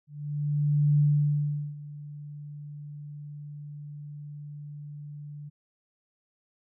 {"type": "tone with ADSR envelope", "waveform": "sine", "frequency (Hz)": 146.83, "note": "D3", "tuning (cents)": 0, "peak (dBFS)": -18, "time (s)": [0.07, 5.5], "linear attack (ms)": 920, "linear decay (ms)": 760, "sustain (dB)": -20, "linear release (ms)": 20, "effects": []}